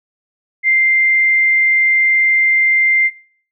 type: tone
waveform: sine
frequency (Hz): 2093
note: C7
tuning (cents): 0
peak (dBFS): -9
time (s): 0.63-3.11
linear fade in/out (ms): 50
effects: noise-tail reverb RT60 0.5 s tail -21 dB re dry